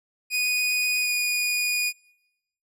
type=tone with pitch glide; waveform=sawtooth; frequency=2477 to 2457 Hz; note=D#7 to D#7; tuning=-8 to -22 cents; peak=-19 dBFS; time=0.3-1.93 s; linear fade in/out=50 ms; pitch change=-14 cents; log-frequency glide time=0.99-1.12 s; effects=noise-tail reverb RT60 0.9 s tail -25 dB re dry + resampled to 32000 Hz